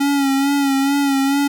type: tone with vibrato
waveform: square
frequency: 277.2 Hz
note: C#4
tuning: in tune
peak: -15 dBFS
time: 0-1.48 s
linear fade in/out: 10 ms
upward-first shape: sine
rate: 2.3 Hz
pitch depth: 40 cents each way
effects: none